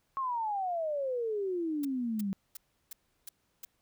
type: exponential sweep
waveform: sine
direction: down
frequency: 1100 to 190 Hz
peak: -30 dBFS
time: 0.17-2.33 s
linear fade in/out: 0 ms
type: noise bursts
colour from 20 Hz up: blue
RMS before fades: -42 dBFS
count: 6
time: 1.83-3.65 s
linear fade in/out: 5 ms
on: 20 ms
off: 340 ms
effects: pink hiss -75 dBFS RMS until 3.81 s